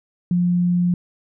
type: tone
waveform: sine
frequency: 176.6 Hz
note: F3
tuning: 20 cents sharp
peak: -15 dBFS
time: 0.31-0.94 s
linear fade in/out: 2 ms
effects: none